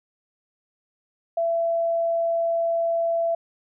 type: tone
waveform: sine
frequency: 670 Hz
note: E5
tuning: 28 cents sharp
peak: -20 dBFS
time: 1.37-3.35 s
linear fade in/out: 5 ms
effects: none